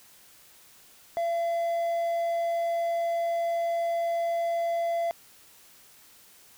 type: tone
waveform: triangle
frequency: 678 Hz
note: E5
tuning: 49 cents sharp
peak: -23 dBFS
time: 1.17-5.11 s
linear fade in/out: 0 ms
effects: white hiss -55 dBFS RMS until 6.57 s